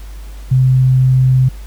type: tone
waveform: sine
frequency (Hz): 129.6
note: C3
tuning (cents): -16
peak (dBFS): -7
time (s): 0.51-1.49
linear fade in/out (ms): 10
effects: added 50 Hz sine -27 dBFS peak until 1.66 s + pink hiss -43 dBFS RMS until 1.66 s